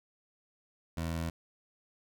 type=tone; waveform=20% pulse; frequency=82.5 Hz; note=E2; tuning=2 cents sharp; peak=-28 dBFS; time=0.97-1.3 s; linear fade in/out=5 ms; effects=none